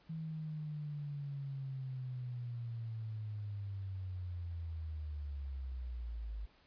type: linear sweep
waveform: sine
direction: down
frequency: 161.9 to 51.3 Hz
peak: -39 dBFS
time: 0.09-6.46 s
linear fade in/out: 10 ms
effects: pink hiss -67 dBFS RMS until 6.66 s + resampled to 11025 Hz